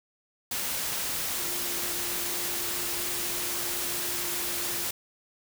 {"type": "tone in noise", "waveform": "sine", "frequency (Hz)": 349.6, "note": "F4", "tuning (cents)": 2, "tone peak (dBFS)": -42, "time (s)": [1.39, 4.85], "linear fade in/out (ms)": 5, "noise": "white", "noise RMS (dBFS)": -31, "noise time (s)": [0.51, 4.91], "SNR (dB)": -14, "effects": []}